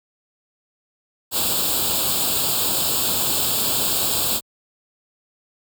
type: noise with comb filter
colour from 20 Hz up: white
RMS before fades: -21 dBFS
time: 1.31-4.41 s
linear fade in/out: 50 ms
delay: 0.25 ms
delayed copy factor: +0.85
effects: high-pass 60 Hz 12 dB/octave